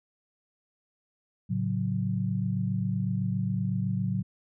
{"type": "chord", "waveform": "sine", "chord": "F# minor", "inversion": "first", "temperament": "just", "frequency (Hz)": [111, 138.75, 185], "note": ["A2", "C#3", "F#3"], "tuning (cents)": [16, 2, 0], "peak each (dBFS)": [-30, -32, -29], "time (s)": [1.49, 4.23], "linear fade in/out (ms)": 20, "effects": []}